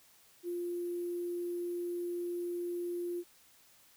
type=tone with sample-and-hold; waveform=sine; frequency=349.3 Hz; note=F4; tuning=in tune; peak=-34 dBFS; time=0.43-3.24 s; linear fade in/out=50 ms; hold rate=11025 Hz; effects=white hiss -63 dBFS RMS until 3.96 s